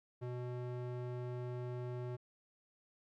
square tone with band-pass filter, 123.47 Hz, B2, in tune, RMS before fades -42 dBFS, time 0.21-2.17 s, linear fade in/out 20 ms, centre 330 Hz, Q 0.67, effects none

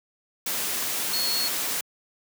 sine tone in noise, 4341 Hz, C#8, 37 cents flat, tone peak -25 dBFS, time 1.13-1.48 s, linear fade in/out 5 ms, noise white, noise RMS -28 dBFS, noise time 0.46-1.81 s, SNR 0 dB, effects high-pass 150 Hz 12 dB/octave

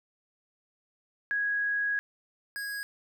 sine / square tone pair in turn, 1657 / 1650.7 Hz, G#6 / G#6, -4 / -11 cents, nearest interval unison, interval 7 cents, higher first, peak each -26 / -34 dBFS, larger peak first, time 1.31-1.99 / 2.56-2.83 s, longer first, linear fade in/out 0 ms, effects none

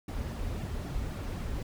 brown noise with flanger, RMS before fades -35 dBFS, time 0.08-1.63 s, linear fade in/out 5 ms, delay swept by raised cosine 1.9 to 6.3 ms, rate 3.8 Hz, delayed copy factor -0.7, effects none

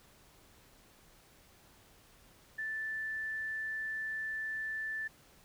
sine tone, 1760 Hz, A6, in tune, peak -35 dBFS, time 2.58-5.08 s, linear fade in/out 10 ms, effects pink hiss -62 dBFS RMS until 5.44 s

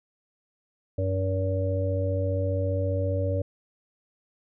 harmonic tone, 94.9 Hz, F#2, 44 cents sharp, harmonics 1 / 3 / 5 / 6, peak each -25 / -35 / -33 / -30 dBFS, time 0.98-3.42 s, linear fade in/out 5 ms, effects none

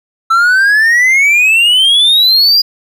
triangle exponential sweep, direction up, 1318.5 to 4895 Hz, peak -4 dBFS, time 0.3-2.62 s, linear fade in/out 10 ms, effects none

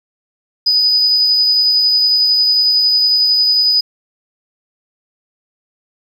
triangle tone with tremolo, 4978 Hz, D#8, in tune, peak -5 dBFS, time 0.66-3.81 s, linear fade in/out 10 ms, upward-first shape triangle, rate 11 Hz, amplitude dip 35%, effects tanh soft clip ceiling -7 dBFS

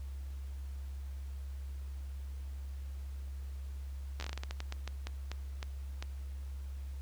slowing click train, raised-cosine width 0.2 ms, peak -23 dBFS, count 17, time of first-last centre 4.2-6.025 s, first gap 11 ms, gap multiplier 1.27, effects added 68 Hz sine -39 dBFS peak until 7.01 s + pink hiss -62 dBFS RMS until 7.01 s

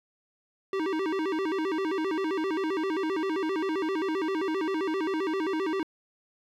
square tone with vibrato, 349.2 Hz, F4, in tune, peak -27 dBFS, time 0.73-5.83 s, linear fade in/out 2 ms, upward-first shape square, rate 7.6 Hz, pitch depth 180 cents each way, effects low-pass 3000 Hz 12 dB/octave + 10-bit

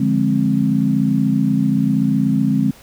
sine chord, D half-diminished seventh, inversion none, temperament equal with one note detuned, 146.83 / 174.61 / 207.7 / 263.6 Hz, D3 / F3 / Ab3 / C4, 0 / 0 / 0 / +13 cents, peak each -20 / -23 / -17 / -18 dBFS, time 0-2.71 s, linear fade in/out 5 ms, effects pink hiss -45 dBFS RMS until 2.82 s

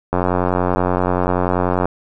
click train, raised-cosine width 1 ms, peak -3 dBFS, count 157, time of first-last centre 0.13-1.856 s, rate 90.4 Hz, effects none

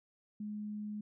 sine tone, 210 Hz, G#3, 19 cents sharp, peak -38 dBFS, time 0.4-1.01 s, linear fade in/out 5 ms, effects none

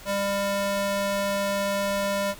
square tone with high-pass filter, 199.6 Hz, G3, 32 cents sharp, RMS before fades -26 dBFS, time 0.05-2.35 s, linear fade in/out 50 ms, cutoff 430 Hz, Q 1.5, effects pink hiss -45 dBFS RMS until 2.39 s

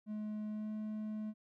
triangle tone with pitch glide, 212.6 to 214.5 Hz, G#3 to A3, +41 to -44 cents, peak -36 dBFS, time 0.06-1.34 s, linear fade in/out 50 ms, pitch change +15 cents, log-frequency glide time 0.49-0.71 s, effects none

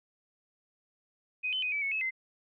sine tone with pitch steps, 2504 / 3047 / 2498 / 2301 / 2205 / 2585 / 2067 Hz, D#7 / G7 / D#7 / D7 / C#7 / E7 / C7, +10 / -50 / +6 / -36 / -10 / -34 / -22 cents, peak -29 dBFS, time 1.43-2.109 s, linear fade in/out 20 ms, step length 97 ms, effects none

